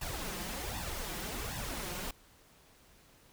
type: noise with flanger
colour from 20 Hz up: pink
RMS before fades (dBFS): -39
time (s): 0.01-2.11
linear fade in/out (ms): 5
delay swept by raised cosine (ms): 1.1 to 5.7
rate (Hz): 1.3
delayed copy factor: +0.7
effects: pink hiss -62 dBFS RMS until 3.32 s